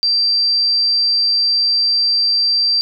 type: tone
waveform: sine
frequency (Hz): 4699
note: D8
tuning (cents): 0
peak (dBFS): -12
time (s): 0.03-2.81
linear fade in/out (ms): 0
effects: none